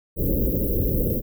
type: band-stop noise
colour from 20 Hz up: pink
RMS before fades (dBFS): -22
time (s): 0.16-1.22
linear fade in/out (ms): 50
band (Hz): 560 to 13000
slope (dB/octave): 96
effects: none